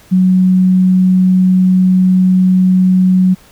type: tone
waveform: sine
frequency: 185 Hz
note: F#3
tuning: in tune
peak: -6 dBFS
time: 0.11-3.35 s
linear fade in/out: 20 ms
effects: pink hiss -44 dBFS RMS until 3.51 s